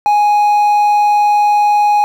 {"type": "tone", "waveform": "triangle", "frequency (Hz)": 830.6, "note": "G#5", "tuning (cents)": 0, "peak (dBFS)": -6, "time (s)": [0.06, 2.04], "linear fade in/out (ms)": 0, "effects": ["7-bit"]}